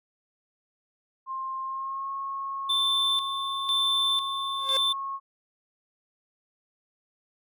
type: tone with pitch glide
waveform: sine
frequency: 1058 to 1090.9 Hz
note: C6 to C#6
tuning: +19 to -28 cents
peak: -30 dBFS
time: 1.26-5.2 s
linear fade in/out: 50 ms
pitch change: +53 cents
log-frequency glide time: 1.62-2.11 s
type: tone with tremolo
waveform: triangle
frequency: 3542 Hz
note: A7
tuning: 11 cents sharp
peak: -21 dBFS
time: 2.69-4.93 s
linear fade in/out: 10 ms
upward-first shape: square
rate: 1 Hz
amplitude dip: 65%
type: tone with exponential growth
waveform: sawtooth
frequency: 533 Hz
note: C5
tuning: 32 cents sharp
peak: -24 dBFS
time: 4.54-4.77 s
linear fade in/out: 2 ms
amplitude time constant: 49 ms
effects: none